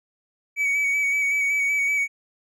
triangle tone with vibrato, 2266 Hz, C#7, 37 cents sharp, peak -18 dBFS, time 0.56-2.08 s, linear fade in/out 50 ms, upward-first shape square, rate 5.3 Hz, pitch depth 21 cents each way, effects none

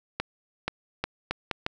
accelerating click train, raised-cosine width 0.3 ms, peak -11 dBFS, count 6, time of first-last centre 0.2-1.664 s, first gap 480 ms, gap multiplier 0.75, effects none

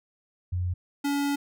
sine / square tone pair in turn, 89.6 / 283.9 Hz, F2 / C#4, +45 / +41 cents, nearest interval octave + minor sixth, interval 1996 cents, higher second, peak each -25 dBFS, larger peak neither, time 0.52-0.74 / 1.04-1.36 s, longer second, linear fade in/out 10 ms, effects none

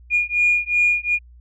sine beating tone pair, 2431 / 2433.7 Hz, D#7 / D#7, -41 / -39 cents, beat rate 2.7 Hz, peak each -18 dBFS, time 0.1-1.19 s, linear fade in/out 50 ms, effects tanh soft clip ceiling -8 dBFS + added 60 Hz sine -43 dBFS peak until 1.4 s

